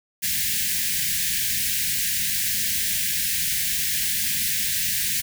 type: band-stop noise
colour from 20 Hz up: white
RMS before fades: -24 dBFS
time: 0.22-5.22 s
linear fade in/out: 20 ms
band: 230 to 1600 Hz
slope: 96 dB/octave
effects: none